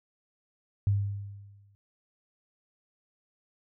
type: tone with exponential decay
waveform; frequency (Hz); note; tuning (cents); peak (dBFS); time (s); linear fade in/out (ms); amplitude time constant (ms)
sine; 100.5; G2; +44; -20; 0.87-1.75; 0; 190
effects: none